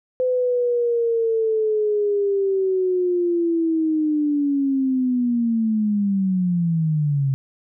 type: linear sweep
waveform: sine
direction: down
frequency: 510 to 133.1 Hz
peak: -17 dBFS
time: 0.2-7.34 s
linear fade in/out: 0 ms
effects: none